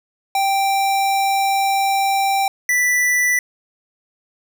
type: tone pair in turn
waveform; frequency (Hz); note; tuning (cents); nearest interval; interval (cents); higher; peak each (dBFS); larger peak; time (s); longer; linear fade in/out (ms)
square; 784 / 1975.6; G5 / B6; 0 / 0; octave + major third; 1600; second; -16 / -15; second; 0.35-2.48 / 2.69-3.39; first; 2
effects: none